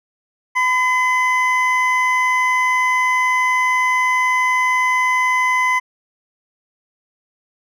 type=tone pair together; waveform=triangle; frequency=1009 / 2038 Hz; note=B5 / C7; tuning=+37 / -46 cents; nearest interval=octave; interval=1217 cents; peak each=-15 / -15 dBFS; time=0.55-5.8 s; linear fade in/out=20 ms; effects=none